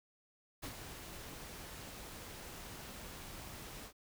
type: noise with ADSR envelope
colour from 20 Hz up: pink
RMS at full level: -44 dBFS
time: 0.62-3.93 s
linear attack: 16 ms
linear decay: 93 ms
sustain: -5 dB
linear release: 75 ms
effects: none

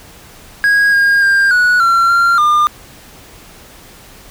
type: tone with pitch steps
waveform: triangle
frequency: 1646 / 1622 / 1597 / 1467 / 1364 / 1382 / 1204 Hz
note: G#6 / G#6 / G6 / F#6 / F6 / F6 / D6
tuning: -16 / -41 / +32 / -15 / -41 / -19 / +43 cents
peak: -6 dBFS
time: 0.64-2.67 s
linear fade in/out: 0 ms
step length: 290 ms
effects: pink hiss -39 dBFS RMS until 4.3 s

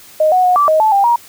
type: tone with pitch steps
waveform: sine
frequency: 621 / 736 / 726 / 1162 / 627 / 870 / 795 / 947 Hz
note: D#5 / F#5 / F#5 / D6 / D#5 / A5 / G5 / A#5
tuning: -3 / -9 / -33 / -19 / +13 / -20 / +24 / +27 cents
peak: -8 dBFS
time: 0.2-1.16 s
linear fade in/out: 5 ms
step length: 120 ms
effects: white hiss -40 dBFS RMS until 1.28 s

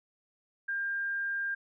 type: tone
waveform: sine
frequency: 1600 Hz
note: G6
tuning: 35 cents sharp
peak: -30 dBFS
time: 0.68-1.55 s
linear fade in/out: 10 ms
effects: none

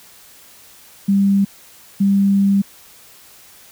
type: tone bursts at uneven times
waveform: sine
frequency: 197.9 Hz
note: G3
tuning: 17 cents sharp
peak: -11 dBFS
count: 2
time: 1.08-1.45 / 2-2.62 s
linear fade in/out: 10 ms
effects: white hiss -45 dBFS RMS until 3.71 s

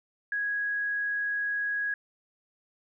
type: tone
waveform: sine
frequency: 1659 Hz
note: G#6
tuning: 2 cents flat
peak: -27 dBFS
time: 0.32-1.94 s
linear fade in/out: 2 ms
effects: none

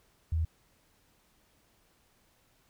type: tone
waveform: sine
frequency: 80.8 Hz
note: E2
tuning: 34 cents flat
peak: -26 dBFS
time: 0.32-0.45 s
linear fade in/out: 5 ms
effects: pink hiss -68 dBFS RMS until 2.69 s

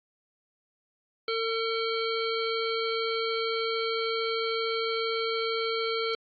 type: harmonic tone with a mistuned harmonic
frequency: 452.2 Hz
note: A4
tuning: 47 cents sharp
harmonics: 1 / 3 / 5 / 7 / 9 / 10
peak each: -29 / -34 / -36 / -37 / -39 / -39 dBFS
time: 1.28-6.15 s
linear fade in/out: 2 ms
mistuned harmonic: 10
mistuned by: -42 cents
effects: AAC 64 kbps

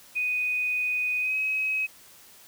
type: tone with pitch glide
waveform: sine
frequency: 2489 to 2550 Hz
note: D#7 to D#7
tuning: 0 to +42 cents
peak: -24 dBFS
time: 0.15-1.87 s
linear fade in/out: 20 ms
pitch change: +42 cents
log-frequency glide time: 1.2-1.38 s
effects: white hiss -52 dBFS RMS until 2.47 s

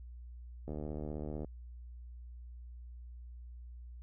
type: click train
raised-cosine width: 2 ms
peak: -28 dBFS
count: 59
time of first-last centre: 0.68-1.446 s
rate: 75.7 Hz
effects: added 60 Hz sine -46 dBFS peak until 4.02 s

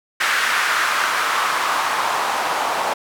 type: noise with band-pass filter sweep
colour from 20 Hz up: white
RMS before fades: -20 dBFS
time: 0.2-2.94 s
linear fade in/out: 10 ms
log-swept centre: 1600 to 810 Hz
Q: 2.2
effects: none

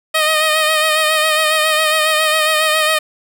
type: tone with vibrato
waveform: 10% pulse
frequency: 622.3 Hz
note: D#5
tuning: in tune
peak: -4 dBFS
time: 0.14-2.99 s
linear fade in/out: 10 ms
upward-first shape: sine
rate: 7.3 Hz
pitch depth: 34 cents each way
effects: none

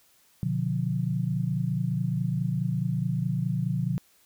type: chord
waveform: sine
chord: B diminished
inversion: none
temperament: just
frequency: 123.47 / 148.16 / 177.8 Hz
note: B2 / D3 / F3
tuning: 0 / +16 / +31 cents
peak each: -29 dBFS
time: 0.43-3.98 s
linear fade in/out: 0 ms
effects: white hiss -62 dBFS RMS until 4.25 s

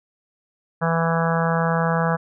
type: harmonic tone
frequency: 165.5 Hz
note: E3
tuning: 7 cents sharp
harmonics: 1 / 3 / 4 / 5 / 6 / 7 / 8 / 9 / 10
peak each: -21 / -26 / -27 / -28 / -29 / -29 / -30 / -31 / -31 dBFS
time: 0.81-2.17 s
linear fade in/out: 20 ms
effects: none

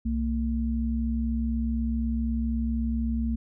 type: tone pair together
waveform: sine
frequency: 64 / 228.1 Hz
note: C2 / A#3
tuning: -38 / -37 cents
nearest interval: octave + minor seventh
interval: 2201 cents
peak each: -27 dBFS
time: 0.05-3.36 s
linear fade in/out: 10 ms
effects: none

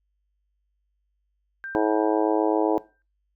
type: tone with exponential decay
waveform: sine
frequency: 1575 Hz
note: G6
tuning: 8 cents sharp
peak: -31 dBFS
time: 1.64-3.02 s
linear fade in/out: 0 ms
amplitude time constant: 300 ms
type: harmonic tone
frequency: 107.6 Hz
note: A2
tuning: 38 cents flat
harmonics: 3 / 4 / 5 / 6 / 7 / 8 / 9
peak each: -23 / -25 / -27 / -29 / -30 / -31 / -32 dBFS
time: 1.75-2.78 s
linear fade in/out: 0 ms
effects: noise-tail reverb RT60 0.3 s tail -19 dB re dry + added 50 Hz sine -70 dBFS peak until 3.35 s

